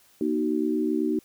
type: tone cluster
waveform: sine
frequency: 238.9 / 309.4 / 377.3 Hz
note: A#3 / D#4 / F#4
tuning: +43 / -10 / +34 cents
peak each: -28 / -25 / -28 dBFS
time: 0.21-1.19 s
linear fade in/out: 2 ms
effects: white hiss -59 dBFS RMS until 1.24 s